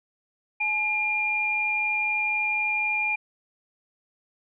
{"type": "tone pair together", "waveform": "sine", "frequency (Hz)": [850, 2404], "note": ["G#5", "D7"], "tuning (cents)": [40, 40], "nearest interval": "octave + tritone", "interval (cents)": 1800, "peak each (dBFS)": [-32, -23], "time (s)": [0.6, 3.16], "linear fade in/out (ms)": 10, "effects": []}